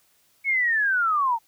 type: linear sweep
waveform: sine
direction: down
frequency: 2223 to 880 Hz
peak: -19 dBFS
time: 0.44-1.39 s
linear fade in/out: 50 ms
effects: white hiss -63 dBFS RMS until 1.47 s